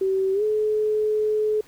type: tone with pitch glide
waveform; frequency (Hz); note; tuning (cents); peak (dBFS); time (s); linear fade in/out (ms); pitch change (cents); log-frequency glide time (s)
sine; 383.2 to 427.7; G4 to A4; -39 to -49; -19; 0.01-1.61; 5; +190; 0.33-0.43
effects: pink hiss -53 dBFS RMS until 1.67 s